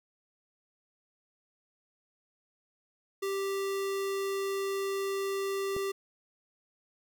square tone, 392 Hz, G4, in tune, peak -31 dBFS, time 3.22-5.92 s, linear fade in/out 10 ms
click, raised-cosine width 2 ms, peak -25 dBFS, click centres 5.765 s
effects none

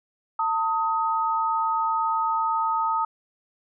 sine tone pair together, 898 / 1260.1 Hz, A5 / D#6, +35 / +22 cents, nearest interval tritone, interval 587 cents, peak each -24 dBFS, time 0.39-3.05 s, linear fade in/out 5 ms, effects none

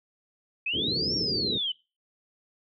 sine linear two-way sweep, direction up then down, 2467 to 5588 to 2964 Hz, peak -26 dBFS, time 0.66-1.72 s, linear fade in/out 5 ms, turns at 1.15 s
white low-pass noise, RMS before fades -32 dBFS, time 0.73-1.58 s, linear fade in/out 10 ms, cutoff 450 Hz, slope 48 dB/octave
effects noise-tail reverb RT60 0.3 s tail -23 dB re dry + high-pass 100 Hz 12 dB/octave

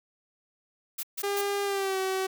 blue noise bursts, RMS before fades -33 dBFS, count 3, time 0.98-1.416 s, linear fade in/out 10 ms, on 52 ms, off 140 ms
sawtooth tone with pitch glide, 402.4 to 379.8 Hz, G4 to F#4, +45 to +45 cents, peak -23 dBFS, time 1.23-2.27 s, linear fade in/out 10 ms, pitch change -100 cents, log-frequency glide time 1.64-1.98 s
effects none

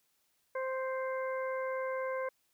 harmonic tone, 523 Hz, C5, 1 cent flat, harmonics 1 / 2 / 3 / 4, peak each -34 / -40 / -44 / -46 dBFS, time 0.55-2.29 s, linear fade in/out 5 ms, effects white hiss -75 dBFS RMS until 2.53 s

